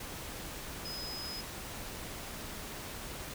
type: tone in noise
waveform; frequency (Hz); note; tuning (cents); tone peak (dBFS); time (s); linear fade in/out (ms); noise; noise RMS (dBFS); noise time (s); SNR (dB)
sine; 5060; D#8; +28; -40; 0.85-1.41; 5; pink; -43; 0-3.34; 0
effects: none